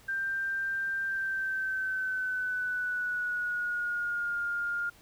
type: tone with pitch glide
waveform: sine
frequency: 1575 to 1411.3 Hz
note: G6 to F6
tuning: +8 to +18 cents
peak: -29 dBFS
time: 0.08-4.9 s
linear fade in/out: 10 ms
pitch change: -190 cents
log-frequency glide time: 1.06-4.4 s
effects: pink hiss -58 dBFS RMS until 5.01 s